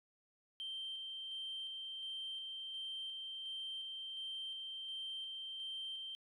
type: tone with tremolo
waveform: sine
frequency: 3136 Hz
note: G7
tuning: in tune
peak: -40 dBFS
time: 0.6-6.15 s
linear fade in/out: 0 ms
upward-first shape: square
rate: 1.4 Hz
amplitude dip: 25%
effects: tanh soft clip ceiling -38 dBFS